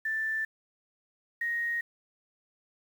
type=tone pair in turn; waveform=sine; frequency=1767 / 1872.1 Hz; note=A6 / A#6; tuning=+7 / +7 cents; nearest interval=minor second; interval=100 cents; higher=second; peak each=-28 dBFS; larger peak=neither; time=0.05-0.45 / 1.41-1.81 s; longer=neither; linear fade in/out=5 ms; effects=9-bit